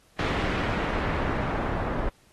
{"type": "noise with low-pass filter sweep", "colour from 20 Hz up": "pink", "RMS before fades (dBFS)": -28, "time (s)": [0.19, 2.09], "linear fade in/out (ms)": 2, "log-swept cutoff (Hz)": [2700, 1100], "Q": 0.9, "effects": ["pink hiss -61 dBFS RMS until 2.32 s", "AAC 32 kbps"]}